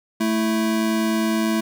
square tone pair together, 220 / 329.6 Hz, A3 / E4, 0 / 0 cents, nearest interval perfect fifth, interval 700 cents, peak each -21 / -24 dBFS, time 0.2-1.61 s, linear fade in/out 10 ms, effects none

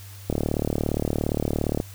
click train, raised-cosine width 2 ms, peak -10 dBFS, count 57, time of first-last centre 0.3-1.801 s, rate 37.3 Hz, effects added 98 Hz sine -40 dBFS peak until 1.94 s + white hiss -47 dBFS RMS until 1.94 s

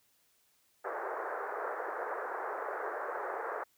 pink band-pass noise, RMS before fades -38 dBFS, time 0.84-3.64 s, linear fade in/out 10 ms, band 400 to 1700 Hz, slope 48 dB/octave, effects white hiss -71 dBFS RMS until 3.77 s

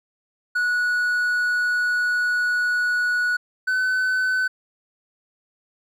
triangle tone pair in turn, 1466 / 1512.4 Hz, F#6 / F#6, -16 / +38 cents, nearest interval minor second, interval 54 cents, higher second, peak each -17 dBFS, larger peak neither, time 0.55-3.37 / 3.67-4.48 s, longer first, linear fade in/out 10 ms, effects none

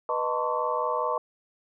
sine tone cluster, 492.3 / 619 / 895 / 1048 / 1133 Hz, B4 / D#5 / A5 / C6 / C#6, -6 / -9 / +29 / +2 / +37 cents, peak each -31 dBFS, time 0.09-1.18 s, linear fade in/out 2 ms, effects none

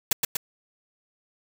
white noise with echo, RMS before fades -20 dBFS, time 0.11-0.13 s, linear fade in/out 5 ms, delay 120 ms, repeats 2, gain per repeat -3 dB, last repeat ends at 0.37 s, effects none

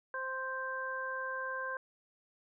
harmonic tone, 523.3 Hz, C5, in tune, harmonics 1 / 2 / 3, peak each -42 / -40 / -38 dBFS, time 0.14-1.77 s, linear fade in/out 2 ms, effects none

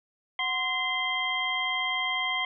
sine tone cluster, 738 / 1042 / 2064 / 3192 Hz, F#5 / C6 / C7 / G7, -5 / -7 / -24 / +31 cents, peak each -36 / -33 / -29 / -31 dBFS, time 0.39-2.45 s, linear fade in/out 2 ms, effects none

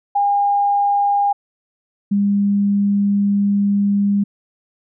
sine tone pair in turn, 810 / 201.6 Hz, G#5 / G3, -43 / +49 cents, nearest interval 2 octaves, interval 2408 cents, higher first, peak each -13 / -13 dBFS, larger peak neither, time 0.15-1.33 / 2.11-4.24 s, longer second, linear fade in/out 10 ms, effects none

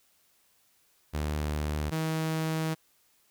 sawtooth tone pair in turn, 75.2 / 159.34 Hz, D2 / D#3, +42 / +42 cents, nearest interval octave + minor second, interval 1300 cents, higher second, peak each -25 / -24 dBFS, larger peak second, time 1.13-1.91 / 1.91-2.75 s, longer second, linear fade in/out 20 ms, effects white hiss -67 dBFS RMS until 3.3 s

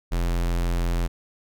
square tone, 43.05 Hz, F1, 24 cents flat, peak -22 dBFS, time 0.11-1.08 s, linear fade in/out 20 ms, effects none

